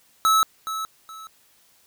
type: tone with echo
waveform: square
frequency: 1300 Hz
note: E6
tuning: 24 cents flat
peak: -16 dBFS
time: 0.25-0.43 s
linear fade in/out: 0 ms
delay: 420 ms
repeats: 2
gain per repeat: -11 dB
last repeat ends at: 1.27 s
effects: white hiss -59 dBFS RMS until 1.86 s